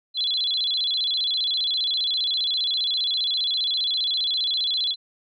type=tone with vibrato; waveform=sine; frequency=3708 Hz; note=A#7; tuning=10 cents flat; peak=-21 dBFS; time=0.14-4.96 s; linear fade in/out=50 ms; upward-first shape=square; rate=15 Hz; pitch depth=160 cents each way; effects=none